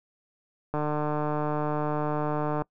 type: click train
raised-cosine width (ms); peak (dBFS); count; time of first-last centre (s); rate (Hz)
1; -15; 283; 0.74-2.62; 150
effects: noise-tail reverb RT60 0.1 s tail -24 dB re dry